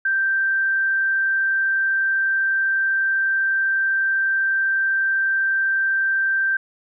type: tone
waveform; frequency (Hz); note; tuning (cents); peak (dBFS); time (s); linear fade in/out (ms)
sine; 1568; G6; 0; -17; 0.05-6.57; 5
effects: none

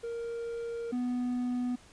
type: tone pair in turn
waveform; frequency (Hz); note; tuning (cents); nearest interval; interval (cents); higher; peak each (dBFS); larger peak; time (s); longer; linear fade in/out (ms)
triangle; 466.2 / 247.1; A#4 / B3; 0 / +1; major seventh; 1099; first; -32 / -27; second; 0.03-0.92 / 0.92-1.76; first; 10
effects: pink hiss -57 dBFS RMS until 1.92 s + resampled to 22050 Hz

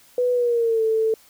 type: tone with pitch glide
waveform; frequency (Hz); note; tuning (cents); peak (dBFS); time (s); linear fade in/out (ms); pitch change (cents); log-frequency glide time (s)
sine; 494.3 to 442.9; B4 to A4; +1 to +11; -17; 0.18-1.14; 2; -190; 0.33-0.83
effects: white hiss -53 dBFS RMS until 1.29 s

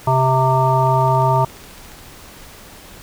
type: harmonic tone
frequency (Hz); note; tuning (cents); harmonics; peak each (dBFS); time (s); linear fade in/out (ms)
130.81; C3; 0; 1 / 3 / 5 / 7 / 9; -16 / -24 / -20 / -16 / -23; 0.07-1.45; 5
type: click train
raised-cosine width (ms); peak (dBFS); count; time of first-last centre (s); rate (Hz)
0.2; -25; 17; 0.87-1.989; 14.3
effects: pink hiss -40 dBFS RMS until 3.02 s

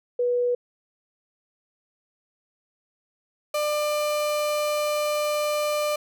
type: tone pair in turn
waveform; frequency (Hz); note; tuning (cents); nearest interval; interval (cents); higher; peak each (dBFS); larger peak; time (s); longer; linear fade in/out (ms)
sine / 35% pulse; 488.2 / 596.5; B4 / D5; -20 / +27; minor third; 347; second; -20 / -21; first; 0.19-0.55 / 3.54-5.96; second; 5
effects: none

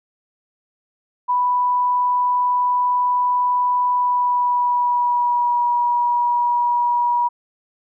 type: tone with pitch glide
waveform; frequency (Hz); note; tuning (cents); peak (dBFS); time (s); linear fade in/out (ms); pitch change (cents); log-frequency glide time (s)
sine; 987.8 to 963.6; B5 to B5; 0 to -43; -15; 1.28-7.29; 20; -43; 3.92-5.61
effects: none

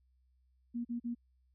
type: tone bursts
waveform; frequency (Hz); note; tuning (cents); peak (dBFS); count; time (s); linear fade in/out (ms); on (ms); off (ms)
sine; 237.7; A#3; +34; -34; 3; 0.74-1.15; 20; 110; 40
effects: added 63 Hz sine -68 dBFS peak until 1.54 s

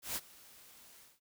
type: noise with ADSR envelope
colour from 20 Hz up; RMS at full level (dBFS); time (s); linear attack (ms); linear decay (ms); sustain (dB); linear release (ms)
white; -36; 0.02-1.2; 140; 39; -22; 190
effects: none

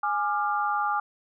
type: chord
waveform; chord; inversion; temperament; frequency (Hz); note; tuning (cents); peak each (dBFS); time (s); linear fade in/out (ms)
sine; D diminished; second; equal with one note detuned; 830.6 / 1191.7 / 1396.9; Ab5 / D6 / F6; 0 / +25 / 0; -27 / -27 / -31; 0.03-1; 5
effects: none

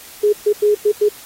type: tone bursts at uneven times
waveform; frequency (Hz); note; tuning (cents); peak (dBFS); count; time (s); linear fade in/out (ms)
sine; 417; G#4; +7; -10; 5; 0.23-0.33 / 0.46-0.53 / 0.62-0.75 / 0.85-0.92 / 1.01-1.09; 10
effects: white hiss -39 dBFS RMS until 1.25 s + AAC 48 kbps

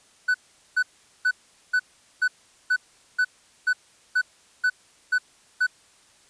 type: tone bursts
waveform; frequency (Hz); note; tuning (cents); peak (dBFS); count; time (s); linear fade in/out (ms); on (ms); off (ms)
triangle; 1496; F#6; +19; -16; 12; 0.28-5.668; 10; 64; 420
effects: white hiss -57 dBFS RMS until 6.29 s + resampled to 22050 Hz

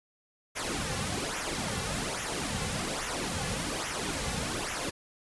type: noise with flanger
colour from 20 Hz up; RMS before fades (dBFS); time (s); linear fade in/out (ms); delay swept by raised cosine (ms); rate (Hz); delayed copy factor
pink; -33; 0.55-4.91; 20; 0.22 to 3.22; 1.2; -0.65
effects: resampled to 24000 Hz

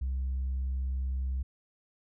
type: tone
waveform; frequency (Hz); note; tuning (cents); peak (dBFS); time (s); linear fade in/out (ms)
sine; 65.41; C2; 0; -27; 0.01-1.43; 10
effects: tanh soft clip ceiling -27 dBFS

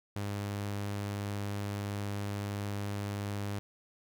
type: tone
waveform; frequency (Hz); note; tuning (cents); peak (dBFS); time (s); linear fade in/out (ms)
sawtooth; 101.5; G#2; -39; -30; 0.16-3.59; 0
effects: none

